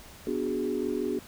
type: chord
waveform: sine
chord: G# half-diminished seventh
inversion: first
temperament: equal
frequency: 246.9 / 293.7 / 370 / 415.3 Hz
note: B3 / D4 / F#4 / G#4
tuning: 0 / 0 / 0 / 0 cents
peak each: -33 / -33 / -31 / -32 dBFS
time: 0.27-1.19 s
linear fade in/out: 2 ms
effects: tanh soft clip ceiling -17 dBFS + pink hiss -49 dBFS RMS until 1.27 s